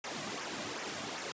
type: noise with flanger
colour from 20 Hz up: pink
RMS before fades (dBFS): -39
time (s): 0.04-1.32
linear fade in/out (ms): 2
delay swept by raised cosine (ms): 0.23 to 2.33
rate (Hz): 2.6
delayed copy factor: -0.55
effects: high-pass 200 Hz 12 dB/octave + resampled to 16000 Hz